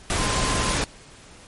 sine tone in noise, 1036 Hz, C6, 17 cents flat, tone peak -29 dBFS, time 0.18-0.74 s, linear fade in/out 0 ms, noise pink, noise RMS -23 dBFS, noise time 0.1-0.84 s, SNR -9 dB, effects pink hiss -47 dBFS RMS until 1.47 s + MP3 48 kbps

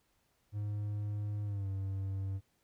triangle tone with pitch glide, 103.83 to 96.88 Hz, G#2 to G2, 0 to -20 cents, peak -32 dBFS, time 0.52-2.41 s, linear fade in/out 50 ms, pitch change -120 cents, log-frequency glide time 1.44-1.68 s, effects pink hiss -75 dBFS RMS until 2.63 s

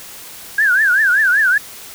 sine tone with vibrato, 1596 Hz, G6, 31 cents sharp, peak -10 dBFS, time 0.58-1.58 s, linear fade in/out 5 ms, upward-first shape triangle, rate 5.2 Hz, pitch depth 220 cents each way, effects white hiss -35 dBFS RMS until 1.94 s

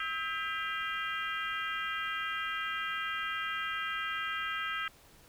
harmonic tone with a mistuned harmonic, 399.2 Hz, G4, 32 cents sharp, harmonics 3 / 4 / 5 / 6 / 7 / 8, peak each -37 / -38 / -40 / -44 / -43 / -43 dBFS, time 0-4.88 s, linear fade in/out 2 ms, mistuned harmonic 3, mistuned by +130 cents, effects pink hiss -59 dBFS RMS until 5.28 s

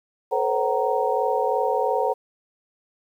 sine tone cluster, 435.4 / 498 / 541 / 756 / 931 Hz, A4 / B4 / C#5 / F#5 / A#5, -18 / +14 / -42 / +37 / -2 cents, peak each -26 dBFS, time 0.31-2.14 s, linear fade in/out 20 ms, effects 9-bit

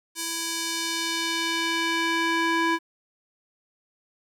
square tone with band-pass filter sweep, 331.3 Hz, E4, 9 cents sharp, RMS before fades -26 dBFS, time 0.15-2.79 s, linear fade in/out 50 ms, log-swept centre 8100 to 1400 Hz, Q 0.88, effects 9-bit

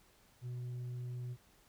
sine tone with tanh clipping, 123.47 Hz, B2, in tune, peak -40 dBFS, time 0.41-1.37 s, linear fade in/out 50 ms, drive 3 dB, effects pink hiss -67 dBFS RMS until 1.68 s

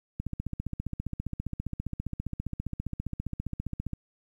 click train, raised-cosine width 5 ms, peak -20 dBFS, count 57, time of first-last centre 0.2-3.933 s, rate 15 Hz, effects 10-bit

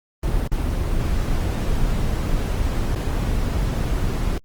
brown noise with dropouts, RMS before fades -21 dBFS, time 0.23-4.38 s, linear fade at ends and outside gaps 2 ms, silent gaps 0.476-0.517 / 2.951-2.958 s, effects Opus 24 kbps

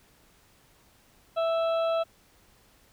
harmonic tone, 659.3 Hz, E5, in tune, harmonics 1 / 2 / 4 / 5 / 6, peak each -24 / -33 / -43 / -44 / -46 dBFS, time 1.36-2.04 s, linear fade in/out 20 ms, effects pink hiss -61 dBFS RMS until 2.92 s

